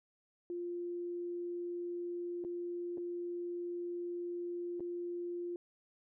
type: tone with dropouts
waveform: sine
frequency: 349.2 Hz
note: F4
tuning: in tune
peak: -37 dBFS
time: 0.5-5.56 s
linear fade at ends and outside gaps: 1 ms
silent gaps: 2.44-2.448 / 2.974-2.98 / 4.797-4.805 s
effects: none